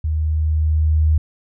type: tone with level ramp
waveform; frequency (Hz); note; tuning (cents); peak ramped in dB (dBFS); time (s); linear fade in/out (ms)
sine; 77.78; D#2; 0; -17 to -11; 0.04-1.18; 5
effects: none